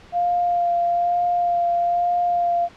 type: tone with vibrato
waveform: sine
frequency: 698.5 Hz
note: F5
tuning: in tune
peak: -17 dBFS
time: 0.12-2.69 s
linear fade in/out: 50 ms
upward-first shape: sine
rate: 1.1 Hz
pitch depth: 15 cents each way
effects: pink hiss -47 dBFS RMS until 2.76 s + low-pass 4000 Hz 12 dB/octave